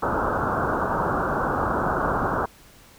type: low-pass noise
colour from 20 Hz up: white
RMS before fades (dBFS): -24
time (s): 0.02-2.46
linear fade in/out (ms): 10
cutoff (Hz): 1500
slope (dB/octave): 96
effects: pink hiss -51 dBFS RMS until 2.98 s